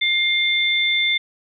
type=tone pair together; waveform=sine; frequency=2113 / 3547 Hz; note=C7 / A7; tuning=+16 / +13 cents; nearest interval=major sixth; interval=897 cents; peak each=-19 dBFS; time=0.01-1.18 s; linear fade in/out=10 ms; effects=none